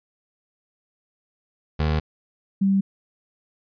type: tone pair in turn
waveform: 25% pulse / sine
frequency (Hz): 77.4 / 195.04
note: D#2 / G3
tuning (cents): -9 / -8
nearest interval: octave + major third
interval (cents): 1601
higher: second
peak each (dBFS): -16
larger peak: neither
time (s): 1.79-2 / 2.61-2.81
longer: first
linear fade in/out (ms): 10
effects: resampled to 11025 Hz